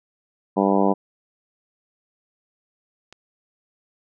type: harmonic tone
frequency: 98.3 Hz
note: G2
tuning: 5 cents sharp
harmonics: 2 / 3 / 4 / 5 / 6 / 7 / 8 / 9 / 10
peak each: -21 / -23 / -24 / -25 / -26 / -26 / -27 / -28 / -28 dBFS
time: 0.56-0.94 s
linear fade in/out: 20 ms
type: click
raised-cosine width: 0.2 ms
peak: -25 dBFS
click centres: 3.126 s
effects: none